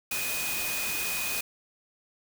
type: tone in noise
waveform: sine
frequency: 2489 Hz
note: D#7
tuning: in tune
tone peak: -33 dBFS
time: 0.11-1.41 s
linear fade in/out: 5 ms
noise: white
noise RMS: -32 dBFS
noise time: 0.11-1.41 s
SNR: -4 dB
effects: none